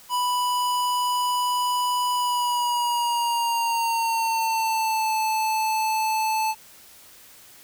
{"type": "tone with pitch glide", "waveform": "square", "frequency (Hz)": [987.8, 875], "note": ["B5", "A5"], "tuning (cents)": [0, -10], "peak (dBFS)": -22, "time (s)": [0.09, 6.55], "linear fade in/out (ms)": 50, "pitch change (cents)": -210, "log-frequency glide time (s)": [2.13, 5.14], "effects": ["white hiss -49 dBFS RMS until 7.63 s"]}